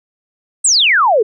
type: exponential sweep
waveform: sine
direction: down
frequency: 8620 to 400.7 Hz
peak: -8 dBFS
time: 0.64-1.23 s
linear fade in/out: 10 ms
effects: none